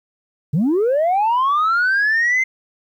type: linear sweep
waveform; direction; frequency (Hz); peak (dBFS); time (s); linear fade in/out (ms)
sine; up; 130.81 to 2093; -12; 0.53-2.44; 10
effects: tanh soft clip ceiling -12 dBFS + 9-bit